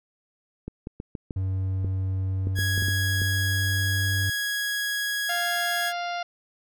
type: clicks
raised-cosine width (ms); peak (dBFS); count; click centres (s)
3; -20; 12; 0.68 / 0.871 / 1.001 / 1.152 / 1.308 / 1.846 / 2.471 / 2.589 / 2.778 / 2.823 / 2.884 / 3.218
type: tone with pitch glide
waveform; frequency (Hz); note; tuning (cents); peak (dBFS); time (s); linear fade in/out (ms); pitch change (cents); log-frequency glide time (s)
triangle; 94.7 to 96.52; F#2 to G2; +41 to -26; -22; 1.36-4.3; 5; +33; 2.21-3.97
type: tone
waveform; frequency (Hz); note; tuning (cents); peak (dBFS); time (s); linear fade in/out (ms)
sawtooth; 1661.2; G#6; 0; -22; 2.55-5.93; 50
type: harmonic tone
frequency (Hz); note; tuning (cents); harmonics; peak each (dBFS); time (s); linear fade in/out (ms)
698.5; F5; 0; 1 / 2 / 3 / 4 / 5 / 6 / 7 / 8; -29 / -35 / -39 / -41 / -43 / -45 / -46 / -47; 5.29-6.23; 5
effects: none